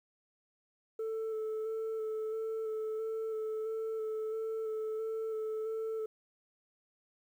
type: tone with vibrato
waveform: sine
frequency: 440 Hz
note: A4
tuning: in tune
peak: -31 dBFS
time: 0.99-6.06 s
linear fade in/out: 5 ms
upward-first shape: square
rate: 1.5 Hz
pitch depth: 14 cents each way
effects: tanh soft clip ceiling -33 dBFS + 11-bit